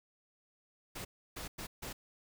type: noise bursts at uneven times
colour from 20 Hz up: pink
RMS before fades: -43 dBFS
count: 4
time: 0.95-1.05 / 1.36-1.48 / 1.58-1.67 / 1.82-1.93 s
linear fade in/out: 10 ms
effects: none